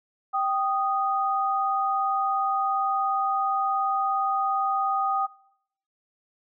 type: tone pair together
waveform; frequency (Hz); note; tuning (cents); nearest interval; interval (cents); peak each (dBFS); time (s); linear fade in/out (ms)
sine; 781 / 1239.8; G5 / D#6; -7 / -7; minor sixth; 800; -25; 0.33-5.27; 20
effects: noise-tail reverb RT60 0.7 s tail -20 dB re dry